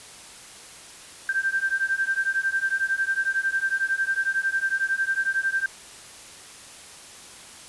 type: beating tone pair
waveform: sine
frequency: 1568 / 1579 Hz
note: G6 / G6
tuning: 0 / +12 cents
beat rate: 11 Hz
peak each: -25 dBFS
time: 1.29-5.66 s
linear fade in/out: 2 ms
effects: white hiss -44 dBFS RMS until 7.68 s + resampled to 24000 Hz